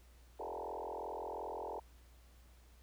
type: tone with frequency modulation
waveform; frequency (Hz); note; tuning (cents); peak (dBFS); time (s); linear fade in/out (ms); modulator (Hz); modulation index
sine; 659.3; E5; 0; -40; 0.39-1.8; 10; 42.8; 6.6
effects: added 60 Hz sine -59 dBFS peak until 2.82 s + pink hiss -68 dBFS RMS until 2.82 s